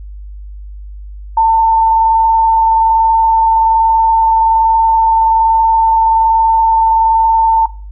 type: tone with frequency modulation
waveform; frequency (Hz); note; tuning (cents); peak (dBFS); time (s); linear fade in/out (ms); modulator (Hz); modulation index
sine; 897; A5; +33; -6; 1.37-7.66; 5; 21.2; 0.36
effects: noise-tail reverb RT60 0.4 s tail -18 dB re dry + added 50 Hz sine -26 dBFS peak until 7.91 s